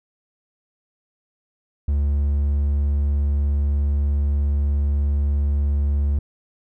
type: tone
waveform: triangle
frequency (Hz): 71.6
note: D2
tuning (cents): -43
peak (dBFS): -15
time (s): 1.88-6.19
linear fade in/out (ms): 5
effects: none